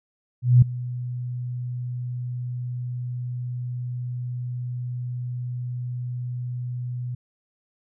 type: tone with ADSR envelope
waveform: sine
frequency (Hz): 123.47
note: B2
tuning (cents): 0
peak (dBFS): -8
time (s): 0.42-7.15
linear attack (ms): 200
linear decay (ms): 6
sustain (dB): -19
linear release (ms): 6
effects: none